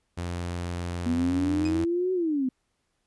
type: tone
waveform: sawtooth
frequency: 87.31 Hz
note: F2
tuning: in tune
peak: -26 dBFS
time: 0.17-1.85 s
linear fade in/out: 10 ms
type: exponential two-way sweep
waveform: sine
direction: up then down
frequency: 242.8 to 376 to 250 Hz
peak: -23 dBFS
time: 1.06-2.49 s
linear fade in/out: 5 ms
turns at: 2.13 s
type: tone with exponential decay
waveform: 25% pulse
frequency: 2503 Hz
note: D#7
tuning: 10 cents sharp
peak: -30 dBFS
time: 1.65-1.76 s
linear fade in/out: 5 ms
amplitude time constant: 23 ms
effects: pink hiss -75 dBFS RMS until 3.06 s + resampled to 24000 Hz